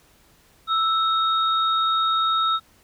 sine tone pair together, 1318.5 / 3729 Hz, E6 / A#7, 0 / 0 cents, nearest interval octave + tritone, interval 1800 cents, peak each -19 / -25 dBFS, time 0.67-2.6 s, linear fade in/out 50 ms, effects pink hiss -57 dBFS RMS until 2.83 s

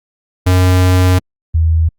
square / sine tone pair in turn, 91.6 / 80.81 Hz, F#2 / E2, -17 / -34 cents, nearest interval major second, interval 217 cents, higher first, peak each -8 dBFS, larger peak neither, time 0.46-1.19 / 1.54-1.89 s, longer first, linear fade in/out 10 ms, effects Opus 48 kbps

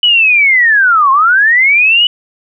sine linear two-way sweep, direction down then up, 2985 to 1046.5 to 2985 Hz, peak -5 dBFS, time 0.03-2.07 s, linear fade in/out 2 ms, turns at 1.11 s, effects none

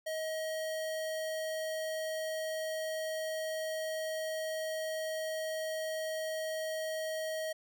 square tone, 633 Hz, D#5, 30 cents sharp, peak -35 dBFS, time 0.06-7.53 s, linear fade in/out 10 ms, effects none

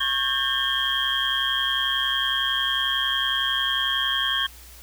sine tone cluster, 1096 / 1599 / 1797 / 3119 / 3250 Hz, C#6 / G6 / A6 / G7 / G#7, -20 / +34 / +36 / -9 / -38 cents, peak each -30 / -28 / -31 / -29 / -24 dBFS, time 0-4.47 s, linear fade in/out 10 ms, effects added 60 Hz sine -46 dBFS peak until 4.82 s + white hiss -47 dBFS RMS until 4.82 s

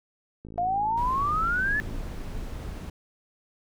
click train, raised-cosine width 3 ms, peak -29 dBFS, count 85, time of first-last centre 0.45-1.983 s, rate 54.8 Hz
sine exponential sweep, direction up, 690 to 1757 Hz, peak -23 dBFS, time 0.58-1.8 s, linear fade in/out 0 ms
brown noise, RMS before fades -34 dBFS, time 0.97-2.9 s, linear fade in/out 5 ms
effects none

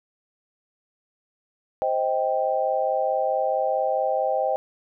sine chord, C minor, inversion none, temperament just, 523.3 / 627.9 / 784.9 Hz, C5 / Eb5 / G5, 0 / +16 / +2 cents, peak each -25 dBFS, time 1.82-4.56 s, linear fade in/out 0 ms, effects none

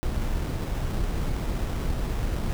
brown noise with sample-and-hold, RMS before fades -27 dBFS, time 0.03-2.53 s, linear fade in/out 0 ms, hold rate 4410 Hz, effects none

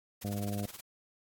white noise with tremolo, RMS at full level -44 dBFS, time 0.21-0.81 s, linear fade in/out 10 ms, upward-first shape sine, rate 19 Hz, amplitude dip 90%
harmonic tone, 101.9 Hz, G#2, 32 cents flat, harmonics 1 / 2 / 3 / 4 / 5 / 6 / 7, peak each -36 / -36 / -45 / -48 / -47 / -47 / -47 dBFS, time 0.24-0.66 s, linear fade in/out 5 ms
effects AAC 64 kbps

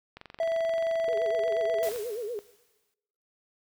click train, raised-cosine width 0.3 ms, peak -27 dBFS, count 42, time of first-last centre 0.17-1.96 s, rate 22.9 Hz
triangle tone, 659.3 Hz, E5, in tune, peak -22 dBFS, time 0.4-1.89 s, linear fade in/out 2 ms
sine tone with vibrato, 450.1 Hz, A4, 39 cents sharp, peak -31 dBFS, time 1.08-2.39 s, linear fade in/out 0 ms, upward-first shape sine, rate 8.3 Hz, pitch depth 170 cents each way
white noise with exponential decay, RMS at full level -39 dBFS, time 1.83-2.94 s, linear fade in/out 0 ms, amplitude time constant 240 ms
effects noise-tail reverb RT60 1.0 s tail -22 dB re dry

